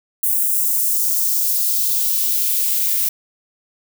violet noise with high-pass filter sweep, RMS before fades -18 dBFS, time 0.23-3.09 s, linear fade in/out 5 ms, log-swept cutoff 9800 to 1800 Hz, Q 1.2, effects none

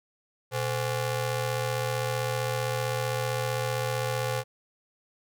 sawtooth ring-modulated tone, 318.5 Hz, D#4, 41 cents sharp, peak -20 dBFS, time 0.51-4.44 s, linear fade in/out 50 ms, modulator 197 Hz, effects none

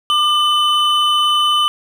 triangle tone pair together, 1196 / 3014 Hz, D6 / F#7, +31 / +31 cents, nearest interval octave + major third, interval 1600 cents, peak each -13 dBFS, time 0.1-1.68 s, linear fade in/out 0 ms, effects none

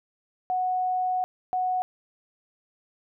sine tone bursts at uneven times, 737 Hz, F#5, 7 cents flat, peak -23 dBFS, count 2, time 0.5-1.24 / 1.53-1.82 s, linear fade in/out 0 ms, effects none

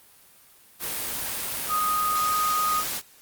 sine tone in noise, 1244 Hz, D#6, 1 cent flat, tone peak -22 dBFS, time 1.68-2.84 s, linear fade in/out 50 ms, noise white, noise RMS -30 dBFS, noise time 0.79-3.02 s, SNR +5 dB, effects white hiss -54 dBFS RMS until 3.21 s + Opus 32 kbps

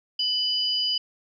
sine tone pair together, 2991 / 4893 Hz, F#7 / D#8, +18 / -30 cents, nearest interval major sixth, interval 852 cents, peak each -25 dBFS, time 0.19-0.98 s, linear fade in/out 5 ms, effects none

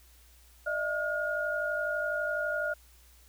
sine tone cluster, 605 / 657 / 1429 Hz, D#5 / E5 / F6, -49 / -6 / +39 cents, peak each -33 / -37 / -31 dBFS, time 0.66-2.74 s, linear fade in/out 10 ms, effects added 60 Hz sine -57 dBFS peak until 3.28 s + white hiss -61 dBFS RMS until 3.28 s

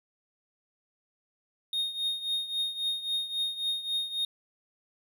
triangle tone with tremolo, 3705 Hz, A#7, 11 cents flat, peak -24 dBFS, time 1.73-4.25 s, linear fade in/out 2 ms, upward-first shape triangle, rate 3.7 Hz, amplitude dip 80%, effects none

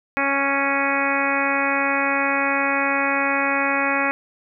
harmonic tone, 277.2 Hz, C#4, in tune, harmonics 1 / 2 / 3 / 4 / 5 / 6 / 7 / 8 / 9, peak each -27 / -27 / -27 / -27 / -27 / -27 / -27 / -27 / -27 dBFS, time 0.17-4.11 s, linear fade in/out 0 ms, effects none

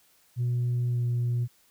sine tone with pitch glide, 122 to 120.67 Hz, B2 to B2, -21 to -40 cents, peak -22 dBFS, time 0.36-1.48 s, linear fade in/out 50 ms, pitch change -19 cents, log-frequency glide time 0.88-1.01 s, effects tanh soft clip ceiling -22 dBFS + white hiss -63 dBFS RMS until 1.7 s

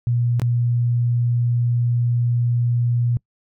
sine tone with dropouts, 120 Hz, B2, 49 cents flat, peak -16 dBFS, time 0.07-3.17 s, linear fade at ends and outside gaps 0 ms, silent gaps 0.397-0.418 s, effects noise-tail reverb RT60 0.1 s tail -25 dB re dry

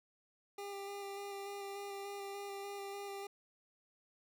25% pulse tone with vibrato, 399.5 Hz, G4, 33 cents sharp, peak -39 dBFS, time 0.58-3.27 s, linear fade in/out 5 ms, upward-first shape square, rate 3.4 Hz, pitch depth 13 cents each way, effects none

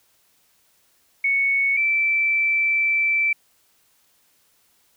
sine tone pair in turn, 2217 / 2329 Hz, C#7 / D7, 0 / -15 cents, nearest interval minor second, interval 85 cents, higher second, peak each -17 dBFS, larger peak neither, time 1.24-1.77 / 1.77-3.33 s, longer second, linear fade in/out 5 ms, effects white hiss -62 dBFS RMS until 4.96 s

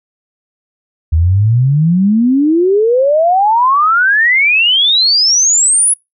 sine exponential sweep, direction up, 76.5 to 10510 Hz, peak -7 dBFS, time 1.12-5.94 s, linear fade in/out 10 ms, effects noise-tail reverb RT60 0.2 s tail -26 dB re dry

